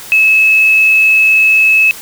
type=tone; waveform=sine; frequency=2592 Hz; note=E7; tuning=30 cents flat; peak=-5 dBFS; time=0.12-1.91 s; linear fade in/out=0 ms; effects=white hiss -30 dBFS RMS until 2.01 s